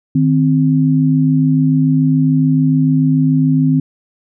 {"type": "tone pair together", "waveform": "sine", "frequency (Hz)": [154.65, 261.6], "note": ["D#3", "C4"], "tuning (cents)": [-10, 0], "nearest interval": "major sixth", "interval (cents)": 910, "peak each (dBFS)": -12, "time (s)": [0.15, 3.8], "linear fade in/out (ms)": 5, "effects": []}